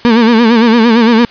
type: tone with vibrato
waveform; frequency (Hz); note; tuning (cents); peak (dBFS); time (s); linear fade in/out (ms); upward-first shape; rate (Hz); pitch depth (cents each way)
35% pulse; 230.3; A#3; -21; -3; 0.05-1.25; 0; sine; 8.8; 92
effects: white hiss -36 dBFS RMS until 1.3 s + resampled to 11025 Hz